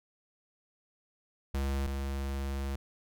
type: tone pair in turn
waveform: square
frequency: 68.5 / 68.5 Hz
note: C#2 / C#2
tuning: -20 / -20 cents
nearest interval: unison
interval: 0 cents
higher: neither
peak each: -30 / -33 dBFS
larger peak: first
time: 1.54-1.87 / 1.87-2.76 s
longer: second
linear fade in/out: 5 ms
effects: none